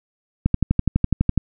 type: click train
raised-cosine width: 5 ms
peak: -4 dBFS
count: 12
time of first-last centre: 0.46-1.377 s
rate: 12 Hz
effects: none